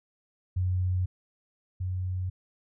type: tone pair in turn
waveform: sine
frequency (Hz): 91.5 / 92.01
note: F#2 / F#2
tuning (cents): -19 / -9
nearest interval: unison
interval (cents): 10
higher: second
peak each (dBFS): -24 / -28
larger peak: first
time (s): 0.56-1.06 / 1.8-2.3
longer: neither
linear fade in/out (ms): 10
effects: none